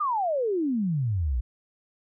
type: exponential sweep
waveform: sine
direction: down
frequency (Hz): 1255 to 55.5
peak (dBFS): -23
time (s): 0-1.41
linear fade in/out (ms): 10
effects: none